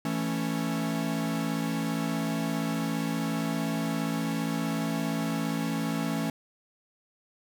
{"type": "chord", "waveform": "45% pulse", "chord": "A major", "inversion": "second", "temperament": "equal", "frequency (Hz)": [164.81, 220, 277.2], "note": ["E3", "A3", "C#4"], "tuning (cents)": [0, 0, 0], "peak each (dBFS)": -32, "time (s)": [0.05, 6.3], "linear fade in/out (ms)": 2, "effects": []}